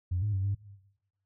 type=tone with pitch steps; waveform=sine; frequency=89.9 / 104.8 / 96.2 / 99.7 Hz; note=F#2 / G#2 / G2 / G2; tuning=-49 / +16 / -32 / +30 cents; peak=-26 dBFS; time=0.11-0.55 s; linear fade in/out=10 ms; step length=110 ms; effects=noise-tail reverb RT60 1.0 s tail -19 dB re dry + tanh soft clip ceiling -22 dBFS